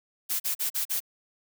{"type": "noise bursts", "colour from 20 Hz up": "blue", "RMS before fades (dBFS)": -28, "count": 5, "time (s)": [0.29, 1.004], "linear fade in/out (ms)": 20, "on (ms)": 110, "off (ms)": 41, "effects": []}